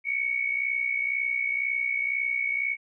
sine tone pair together, 2217 / 2279 Hz, C#7 / C#7, 0 / +47 cents, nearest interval unison, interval 47 cents, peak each -26 / -30 dBFS, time 0.04-2.77 s, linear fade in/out 50 ms, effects none

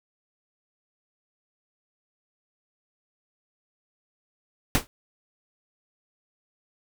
pink noise with exponential decay, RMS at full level -17 dBFS, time 4.75-4.87 s, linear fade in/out 0 ms, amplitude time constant 24 ms, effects none

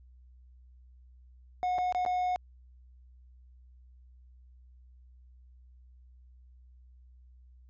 triangle tone with dropouts, 727 Hz, F#5, 31 cents flat, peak -25 dBFS, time 1.63-2.36 s, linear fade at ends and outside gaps 0 ms, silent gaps 1.782-1.786 / 1.924-1.948 / 2.051-2.062 s, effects added 62 Hz sine -53 dBFS peak until 7.69 s + resampled to 16000 Hz

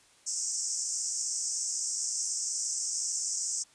white band-pass noise, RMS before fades -33 dBFS, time 0.26-3.64 s, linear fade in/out 20 ms, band 5300 to 8400 Hz, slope 96 dB/octave, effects white hiss -61 dBFS RMS until 3.74 s + resampled to 22050 Hz

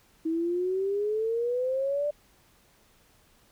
sine exponential sweep, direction up, 319.1 to 595 Hz, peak -25 dBFS, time 0.25-2.11 s, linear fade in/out 10 ms, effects pink hiss -62 dBFS RMS until 3.51 s

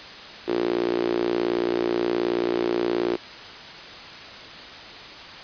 sawtooth tone with high-pass filter, 58.7 Hz, A#1, 13 cents sharp, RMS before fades -24 dBFS, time 0.47-3.17 s, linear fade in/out 20 ms, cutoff 360 Hz, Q 5.8, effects white hiss -39 dBFS RMS until 5.43 s + resampled to 11025 Hz

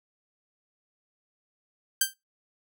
5% pulse tone with exponential decay, 1569 Hz, G6, 1 cent sharp, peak -7 dBFS, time 2.01-2.14 s, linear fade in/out 5 ms, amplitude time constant 27 ms, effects noise-tail reverb RT60 0.2 s tail -22 dB re dry

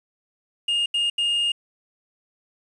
triangle tone bursts at uneven times, 2836 Hz, F7, 26 cents sharp, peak -18 dBFS, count 3, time 0.68-0.86 / 0.94-1.1 / 1.18-1.52 s, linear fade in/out 5 ms, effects resampled to 24000 Hz + 8-bit

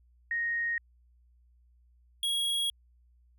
sine / square tone pair in turn, 1866 / 3308 Hz, A#6 / G#7, +1 / -8 cents, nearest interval minor seventh, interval 991 cents, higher second, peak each -28 dBFS, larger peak neither, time 0.31-0.78 / 2.23-2.7 s, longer neither, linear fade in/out 2 ms, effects added 60 Hz sine -60 dBFS peak until 3.38 s

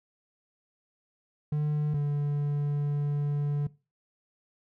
triangle tone pair in turn, 149.7 / 145.19 Hz, D3 / D3, +33 / -19 cents, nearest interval minor second, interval 52 cents, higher first, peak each -23 dBFS, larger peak neither, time 1.52-1.94 / 1.94-3.67 s, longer second, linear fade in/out 5 ms, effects noise-tail reverb RT60 0.3 s tail -20 dB re dry

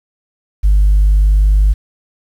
sine tone, 50.3 Hz, G1, 45 cents sharp, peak -5 dBFS, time 0.63-1.74 s, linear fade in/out 20 ms, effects tanh soft clip ceiling -4 dBFS + 7-bit

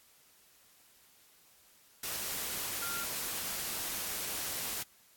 sine tone in noise, 1389 Hz, F6, 10 cents flat, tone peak -39 dBFS, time 2.82-3.04 s, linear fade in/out 5 ms, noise white, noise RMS -37 dBFS, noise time 2.03-4.83 s, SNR -5 dB, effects white hiss -63 dBFS RMS until 5.16 s + AAC 64 kbps

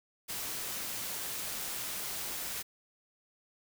white noise, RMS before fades -38 dBFS, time 0.28-2.63 s, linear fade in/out 20 ms, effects none

